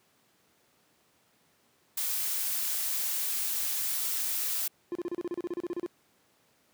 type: noise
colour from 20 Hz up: blue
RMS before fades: -31 dBFS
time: 1.97-4.68 s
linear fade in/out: 5 ms
type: tone bursts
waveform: triangle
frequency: 349.2 Hz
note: F4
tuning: in tune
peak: -28 dBFS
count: 15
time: 4.92-5.862 s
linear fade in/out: 0 ms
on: 32 ms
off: 33 ms
effects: pink hiss -67 dBFS RMS until 6.73 s + high-pass 150 Hz 12 dB/octave